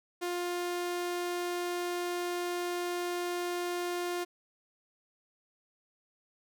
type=tone; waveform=sawtooth; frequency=352.5 Hz; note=F4; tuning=16 cents sharp; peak=-28 dBFS; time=0.21-4.25 s; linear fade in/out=20 ms; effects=none